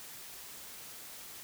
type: silence
effects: white hiss -48 dBFS RMS until 1.43 s